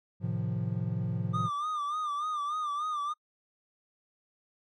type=chord; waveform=triangle; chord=F dominant seventh; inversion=first; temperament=equal; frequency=110 / 130.81 / 155.56 / 174.61 Hz; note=A2 / C3 / Eb3 / F3; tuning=0 / 0 / 0 / 0 cents; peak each=-31 / -33 / -36 / -32 dBFS; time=0.2-1.5 s; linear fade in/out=50 ms
type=tone with vibrato; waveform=triangle; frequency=1200 Hz; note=D6; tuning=37 cents sharp; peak=-28 dBFS; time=1.33-3.14 s; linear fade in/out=20 ms; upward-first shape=sine; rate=3.4 Hz; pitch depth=75 cents each way
effects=noise-tail reverb RT60 0.1 s tail -25 dB re dry + MP3 48 kbps